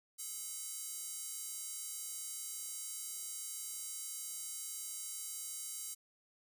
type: tone with high-pass filter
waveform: square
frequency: 433.3 Hz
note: A4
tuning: 27 cents flat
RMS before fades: -44 dBFS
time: 0.18-5.95 s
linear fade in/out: 20 ms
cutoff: 8000 Hz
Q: 1.5
effects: none